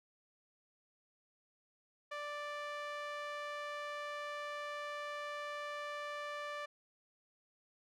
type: tone with band-pass filter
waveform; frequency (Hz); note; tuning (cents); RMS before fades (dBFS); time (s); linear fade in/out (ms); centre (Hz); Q
sawtooth; 587.3; D5; 0; -43; 2.11-6.66; 10; 1500; 1
effects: none